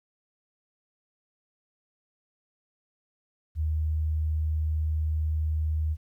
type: tone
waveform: sine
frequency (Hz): 77.78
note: D#2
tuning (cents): 0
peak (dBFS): -24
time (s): 3.55-5.97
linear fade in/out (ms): 50
effects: 11-bit